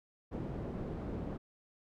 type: low-pass noise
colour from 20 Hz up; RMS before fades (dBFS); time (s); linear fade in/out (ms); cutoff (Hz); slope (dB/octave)
white; -40; 0.31-1.38; 20; 320; 12
effects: none